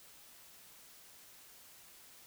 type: silence
effects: white hiss -58 dBFS RMS until 2.26 s